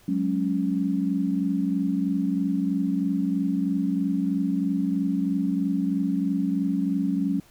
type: chord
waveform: sine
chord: F# suspended second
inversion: none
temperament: just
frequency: 185 / 208.1 / 277.5 Hz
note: F#3 / G#3 / C#4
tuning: 0 / +4 / +2 cents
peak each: -26 / -28 / -25 dBFS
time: 0.08-7.4 s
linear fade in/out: 5 ms
effects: pink hiss -56 dBFS RMS until 7.5 s